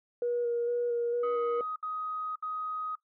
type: tone with vibrato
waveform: sine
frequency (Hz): 477.4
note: A#4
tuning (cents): +41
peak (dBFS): -26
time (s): 0.22-1.61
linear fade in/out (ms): 2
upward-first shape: square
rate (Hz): 2.2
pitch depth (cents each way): 14
type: tone bursts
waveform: sine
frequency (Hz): 1255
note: D#6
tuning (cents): +15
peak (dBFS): -32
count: 3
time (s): 1.23-2.954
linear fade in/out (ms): 5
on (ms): 530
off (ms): 67
effects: noise-tail reverb RT60 0.1 s tail -18 dB re dry + tanh soft clip ceiling -22 dBFS